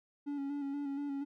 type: tone with vibrato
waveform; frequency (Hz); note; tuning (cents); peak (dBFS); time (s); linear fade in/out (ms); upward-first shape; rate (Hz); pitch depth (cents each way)
triangle; 282.2; C#4; +31; -33; 0.26-1.25; 20; square; 4.2; 30
effects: none